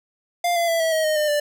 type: tone with pitch steps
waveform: square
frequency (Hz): 698.5 / 681.8 / 665.4 / 649.5 / 633.9 / 618.7 / 603.9 / 589.4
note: F5 / F5 / E5 / E5 / D#5 / D#5 / D5 / D5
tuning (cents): 0 / -42 / +16 / -26 / +32 / -10 / +48 / +6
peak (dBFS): -19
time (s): 0.44-1.4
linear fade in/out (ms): 5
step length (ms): 120
effects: none